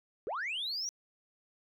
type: linear sweep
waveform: sine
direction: up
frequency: 357.9 to 5900 Hz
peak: -32 dBFS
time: 0.27-0.89 s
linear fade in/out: 0 ms
effects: tanh soft clip ceiling -31 dBFS